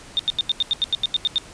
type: tone bursts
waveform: sine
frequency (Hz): 3640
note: A#7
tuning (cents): -42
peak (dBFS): -16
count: 12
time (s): 0.17-1.381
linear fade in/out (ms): 0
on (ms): 23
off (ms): 85
effects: pink hiss -43 dBFS RMS until 1.53 s + resampled to 22050 Hz